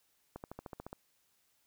accelerating click train, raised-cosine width 1 ms, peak -29 dBFS, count 9, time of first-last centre 0.36-0.929 s, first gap 79 ms, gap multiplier 0.97, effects white hiss -74 dBFS RMS until 1.66 s

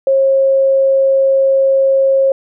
sine tone, 540 Hz, C#5, 45 cents flat, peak -8 dBFS, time 0.07-2.32 s, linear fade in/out 2 ms, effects none

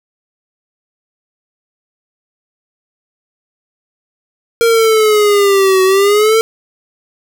square exponential two-way sweep, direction down then up, 466.2 to 374.3 to 452.6 Hz, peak -8 dBFS, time 4.61-6.41 s, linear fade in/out 0 ms, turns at 5.83 s, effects none

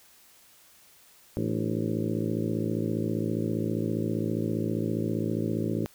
harmonic tone with a mistuned harmonic, 55 Hz, A1, in tune, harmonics 2 / 3 / 4 / 5 / 6 / 7 / 8 / 9 / 10, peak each -33 / -33 / -32 / -35 / -34 / -35 / -40 / -41 / -42 dBFS, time 1.37-5.86 s, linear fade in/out 0 ms, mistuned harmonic 5, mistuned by +110 cents, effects white hiss -57 dBFS RMS until 5.94 s

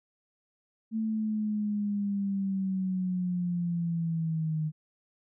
sine linear sweep, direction down, 222.5 to 153.7 Hz, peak -27 dBFS, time 0.91-4.72 s, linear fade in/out 50 ms, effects none

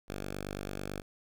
5% pulse tone, 49.03 Hz, G1, 1 cent sharp, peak -26 dBFS, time 0.08-1.02 s, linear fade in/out 10 ms, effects none

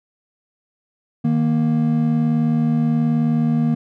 triangle tone pair together, 155.56 / 234.4 Hz, D#3 / A#3, 0 / +10 cents, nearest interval perfect fifth, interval 710 cents, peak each -17 / -15 dBFS, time 1.24-3.75 s, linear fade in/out 10 ms, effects none

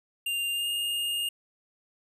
square tone with pitch glide, 2794 to 2833 Hz, F7 to F7, 0 to +24 cents, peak -28 dBFS, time 0.26-1.29 s, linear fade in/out 5 ms, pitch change +24 cents, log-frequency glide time 0.52-0.67 s, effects none

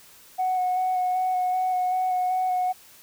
sine tone with vibrato, 737 Hz, F#5, 7 cents flat, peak -20 dBFS, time 0.38-2.73 s, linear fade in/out 20 ms, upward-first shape square, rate 2.6 Hz, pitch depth 13 cents each way, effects tanh soft clip ceiling -18 dBFS + white hiss -51 dBFS RMS until 3.02 s

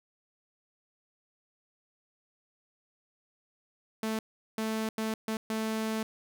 sawtooth tone bursts at uneven times, 220 Hz, A3, in tune, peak -26 dBFS, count 5, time 4.03-4.19 / 4.58-4.89 / 4.98-5.14 / 5.28-5.37 / 5.5-6.03 s, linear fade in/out 2 ms, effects none

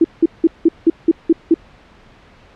sine tone bursts, 329.6 Hz, E4, in tune, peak -6 dBFS, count 8, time 0.01-1.542 s, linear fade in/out 5 ms, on 34 ms, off 180 ms, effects pink hiss -46 dBFS RMS until 2.55 s + low-pass 3000 Hz 12 dB/octave

